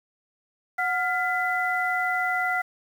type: tone cluster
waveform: sine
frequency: 733 / 1400 / 2007 Hz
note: F#5 / F6 / B6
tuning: -16 / +4 / +27 cents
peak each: -27 dBFS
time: 0.78-2.62 s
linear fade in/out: 10 ms
effects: 8-bit